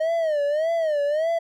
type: tone with vibrato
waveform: triangle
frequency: 620 Hz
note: D#5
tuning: 6 cents flat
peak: -18 dBFS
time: 0-1.39 s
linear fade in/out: 10 ms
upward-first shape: sine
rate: 1.7 Hz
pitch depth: 140 cents each way
effects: none